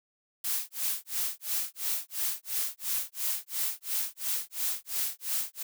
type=noise with tremolo; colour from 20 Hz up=blue; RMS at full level=-29 dBFS; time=0.44-5.63 s; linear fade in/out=5 ms; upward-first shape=sine; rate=2.9 Hz; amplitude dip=100%; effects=none